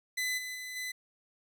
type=tone with level steps; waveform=sawtooth; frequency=2010 Hz; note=B6; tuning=30 cents sharp; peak=-27 / -34 / -36 / -32 dBFS; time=0.17-0.92 s; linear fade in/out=10 ms; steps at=0.37 / 0.54 / 0.75 s; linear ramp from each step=20 ms; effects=none